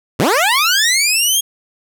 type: linear sweep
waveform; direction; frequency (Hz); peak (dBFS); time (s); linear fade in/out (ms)
15% pulse; up; 92.1 to 3300; -5; 0.19-1.41; 10
effects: none